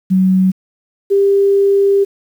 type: tone pair in turn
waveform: sine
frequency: 187.4 / 397.1 Hz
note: F#3 / G4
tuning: +22 / +22 cents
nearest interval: octave + minor second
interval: 1300 cents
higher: second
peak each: -8 / -8 dBFS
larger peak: neither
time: 0.1-0.52 / 1.1-2.05 s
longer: second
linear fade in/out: 20 ms
effects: 7-bit